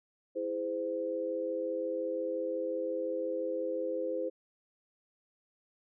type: chord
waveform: sine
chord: E augmented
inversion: none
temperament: equal with one note detuned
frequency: 329.6 / 415.3 / 515.2 Hz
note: E4 / G#4 / B#4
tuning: 0 / 0 / -27 cents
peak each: -38 / -39 / -33 dBFS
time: 0.35-4.3 s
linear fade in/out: 20 ms
effects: none